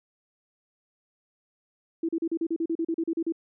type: tone bursts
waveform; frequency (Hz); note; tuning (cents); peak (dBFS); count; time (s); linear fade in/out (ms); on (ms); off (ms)
sine; 329.6; E4; 0; -24; 14; 2.03-3.323; 5; 58; 37
effects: none